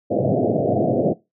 white band-pass noise, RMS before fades -19 dBFS, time 0.1-1.14 s, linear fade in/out 20 ms, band 100 to 700 Hz, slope 96 dB/octave, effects noise-tail reverb RT60 0.2 s tail -18 dB re dry

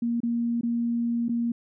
sine tone with dropouts, 235.1 Hz, A#3, 15 cents sharp, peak -23 dBFS, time 0.02-1.52 s, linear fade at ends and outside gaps 5 ms, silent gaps 0.204-0.232 / 0.611-0.632 / 1.284-1.292 s, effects none

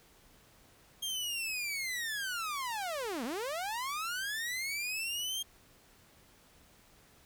sawtooth linear two-way sweep, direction down then up, 3233 to 213.6 to 3233 Hz, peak -31 dBFS, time 1.02-5.43 s, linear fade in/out 10 ms, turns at 3.24 s, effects pink hiss -62 dBFS RMS until 7.25 s

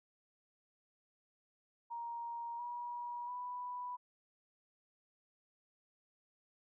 sine tone with pitch steps, 938 / 962.1 / 986.9 Hz, A#5 / B5 / B5, +11 / -46 / -2 cents, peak -40 dBFS, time 1.9-3.97 s, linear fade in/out 20 ms, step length 690 ms, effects none

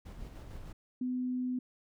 brown noise with tremolo, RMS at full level -44 dBFS, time 0.05-0.73 s, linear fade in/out 10 ms, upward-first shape square, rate 6.6 Hz, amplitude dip 30%
sine tone, 251.8 Hz, B3, 34 cents sharp, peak -31 dBFS, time 1.01-1.59 s, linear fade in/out 5 ms
effects none

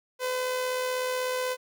sawtooth tone with amplitude modulation, 507 Hz, B4, 45 cents sharp, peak -22 dBFS, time 0.19-1.57 s, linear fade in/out 50 ms, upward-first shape sine, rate 76.2 Hz, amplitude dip 30%, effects none

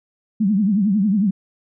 sine tone with vibrato, 202.6 Hz, G#3, 43 cents flat, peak -14 dBFS, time 0.4-1.31 s, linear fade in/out 10 ms, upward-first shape triangle, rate 11 Hz, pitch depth 190 cents each way, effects none

